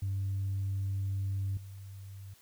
sine tone with level steps, 97.6 Hz, G2, 7 cents flat, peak -29 / -43 dBFS, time 0.02-2.34 s, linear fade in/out 5 ms, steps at 1.57 s, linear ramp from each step 2 ms, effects tanh soft clip ceiling -27 dBFS + white hiss -62 dBFS RMS until 2.41 s

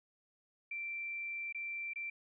sine tone with dropouts, 2349 Hz, D7, in tune, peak -38 dBFS, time 0.71-2.1 s, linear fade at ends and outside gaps 5 ms, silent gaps 1.526-1.546 / 1.935-1.958 s, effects none

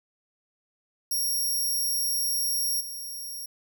5% pulse tone with level steps, 5590 Hz, F8, 1 cent sharp, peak -19 / -29 dBFS, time 1.11-3.46 s, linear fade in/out 5 ms, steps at 2.8 s, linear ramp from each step 10 ms, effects none

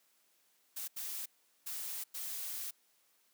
blue noise bursts at uneven times, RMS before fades -41 dBFS, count 4, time 0.76-0.88 / 0.96-1.26 / 1.66-2.04 / 2.14-2.71 s, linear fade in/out 10 ms, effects white hiss -72 dBFS RMS until 3.33 s + high-pass 200 Hz 12 dB/octave

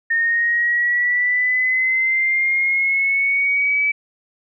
sine linear sweep, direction up, 1830 to 2300 Hz, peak -15 dBFS, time 0.1-3.92 s, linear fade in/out 10 ms, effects none

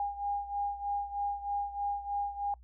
sine beating tone pair, 810 / 813.2 Hz, G#5 / G#5, -43 / -37 cents, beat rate 3.2 Hz, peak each -33 / -37 dBFS, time 0-2.54 s, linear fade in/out 2 ms, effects noise-tail reverb RT60 0.1 s tail -26 dB re dry + added 60 Hz sine -52 dBFS peak until 2.63 s

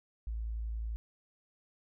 sine tone, 55.6 Hz, A1, 19 cents sharp, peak -34 dBFS, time 0.27-0.96 s, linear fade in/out 0 ms, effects none

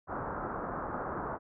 white low-pass noise, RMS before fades -37 dBFS, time 0.07-1.39 s, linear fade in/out 50 ms, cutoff 1400 Hz, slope 48 dB/octave, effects none

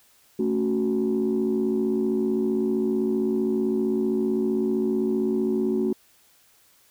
sine chord, F# minor, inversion first, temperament just, 222 / 277.5 / 370 Hz, A3 / C#4 / F#4, +16 / +2 / 0 cents, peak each -24 / -27 / -23 dBFS, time 0.39-5.93 s, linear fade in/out 5 ms, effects tanh soft clip ceiling -15 dBFS + white hiss -59 dBFS RMS until 6.9 s

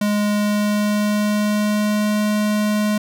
square tone with pitch glide, 207.7 to 210.4 Hz, G#3 to G#3, 0 to +23 cents, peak -17 dBFS, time 0.01-2.98 s, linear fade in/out 5 ms, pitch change +23 cents, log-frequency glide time 0.34-2.21 s, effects none

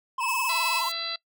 triangle tone with vibrato, 987.8 Hz, B5, in tune, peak -25 dBFS, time 0.18-0.89 s, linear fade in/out 5 ms, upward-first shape sine, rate 19 Hz, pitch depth 130 cents each way
40% pulse tone with tremolo, 2606 Hz, E7, 20 cents flat, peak -25 dBFS, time 0.19-0.83 s, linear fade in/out 50 ms, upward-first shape triangle, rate 11 Hz, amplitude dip 25%
pink high-pass noise, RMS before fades -39 dBFS, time 0.28-0.92 s, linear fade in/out 5 ms, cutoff 6000 Hz, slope 48 dB/octave
harmonic tone, 669 Hz, E5, 25 cents sharp, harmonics 1 / 2 / 3 / 4 / 5 / 6 / 7, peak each -43 / -38 / -40 / -40 / -42 / -32 / -36 dBFS, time 0.49-1.16 s, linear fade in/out 5 ms
effects noise-tail reverb RT60 0.1 s tail -21 dB re dry

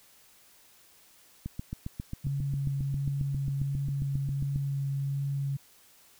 click train, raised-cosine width 5 ms, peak -22 dBFS, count 24, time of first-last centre 1.46-4.56 s, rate 7.42 Hz
sine tone with vibrato, 138.9 Hz, C#3, 4 cents sharp, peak -28 dBFS, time 2.24-5.57 s, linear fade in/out 10 ms, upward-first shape sine, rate 1.4 Hz, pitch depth 9 cents each way
effects white hiss -59 dBFS RMS until 6.19 s

